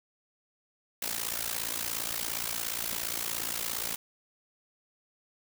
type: noise with amplitude modulation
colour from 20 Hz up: white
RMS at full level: -30 dBFS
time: 1.02-3.96 s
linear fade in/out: 5 ms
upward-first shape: sine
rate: 57.2 Hz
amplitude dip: 85%
effects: none